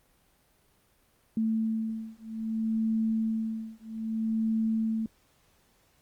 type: beating tone pair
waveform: sine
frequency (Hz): 221.8 / 222.42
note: A3 / A3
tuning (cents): +14 / +19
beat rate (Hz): 0.62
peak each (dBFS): -30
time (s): 1.37-5.06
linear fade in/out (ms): 2
effects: pink hiss -66 dBFS RMS until 6.01 s + Opus 32 kbps